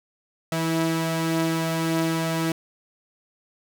sawtooth tone pair together, 163.6 / 325.5 Hz, E3 / E4, -13 / -22 cents, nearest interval octave, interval 1191 cents, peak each -21 dBFS, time 0.52-2.52 s, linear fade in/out 2 ms, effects none

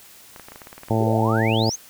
clicks, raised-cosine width 0.5 ms, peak -24 dBFS, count 11, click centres 0.362 / 0.397 / 0.485 / 0.52 / 0.559 / 0.618 / 0.671 / 0.729 / 0.78 / 0.834 / 0.885 s
harmonic tone, 111.2 Hz, A2, 19 cents sharp, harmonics 1 / 2 / 3 / 4 / 5 / 6 / 7 / 8, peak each -21 / -24 / -26 / -27 / -28 / -29 / -29 / -30 dBFS, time 0.9-1.7 s, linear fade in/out 5 ms
sine exponential sweep, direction up, 365.3 to 6645 Hz, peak -25 dBFS, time 1-1.76 s, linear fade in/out 10 ms
effects white hiss -47 dBFS RMS until 1.89 s

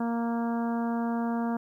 harmonic tone, 233.1 Hz, A#3, in tune, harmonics 1 / 2 / 3 / 4 / 5 / 6 / 7, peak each -27 / -38 / -36 / -38 / -43 / -45 / -48 dBFS, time 0-1.57 s, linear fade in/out 5 ms, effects 11-bit

